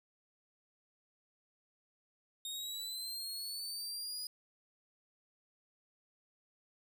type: linear sweep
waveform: sawtooth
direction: up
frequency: 3698 to 4951 Hz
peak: -37 dBFS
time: 2.45-4.27 s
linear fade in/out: 2 ms
effects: none